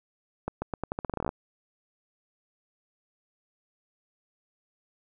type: accelerating click train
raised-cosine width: 1 ms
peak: -16 dBFS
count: 16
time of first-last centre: 0.48-1.291 s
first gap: 140 ms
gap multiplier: 0.84
effects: none

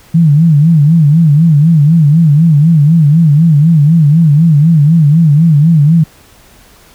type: tone with vibrato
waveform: sine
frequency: 155.56 Hz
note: D#3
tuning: in tune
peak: -3 dBFS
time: 0.14-6.04 s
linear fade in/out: 10 ms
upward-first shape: sine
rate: 4 Hz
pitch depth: 150 cents each way
effects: pink hiss -42 dBFS RMS until 6.94 s

